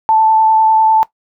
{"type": "tone with vibrato", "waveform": "sine", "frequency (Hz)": 880, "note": "A5", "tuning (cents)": 0, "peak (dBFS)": -7, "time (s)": [0.09, 1.03], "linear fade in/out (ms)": 0, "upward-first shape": "triangle", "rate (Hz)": 10, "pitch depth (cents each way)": 14, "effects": ["noise-tail reverb RT60 0.1 s tail -17 dB re dry"]}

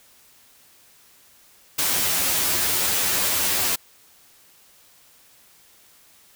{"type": "noise with comb filter", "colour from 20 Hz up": "white", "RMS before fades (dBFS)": -22, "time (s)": [1.78, 3.76], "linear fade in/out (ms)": 10, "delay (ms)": 11, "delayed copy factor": 0.85, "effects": ["white hiss -54 dBFS RMS until 6.35 s"]}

